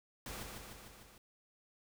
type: noise with echo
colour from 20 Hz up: pink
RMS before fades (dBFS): -45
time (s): 0.26-0.43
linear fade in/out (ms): 2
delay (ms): 150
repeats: 5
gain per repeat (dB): -3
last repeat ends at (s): 1.18
effects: none